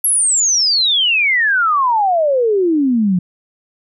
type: exponential sweep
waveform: sine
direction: down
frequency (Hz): 11470 to 173.1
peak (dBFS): -11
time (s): 0.04-3.19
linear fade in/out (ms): 5
effects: none